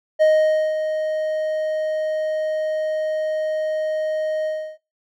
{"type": "tone with ADSR envelope", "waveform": "triangle", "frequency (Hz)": 622.3, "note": "D#5", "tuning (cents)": 0, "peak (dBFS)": -9, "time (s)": [0.19, 4.78], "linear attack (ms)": 28, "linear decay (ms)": 520, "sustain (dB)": -9, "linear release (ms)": 320, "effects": ["noise-tail reverb RT60 0.2 s tail -17 dB re dry"]}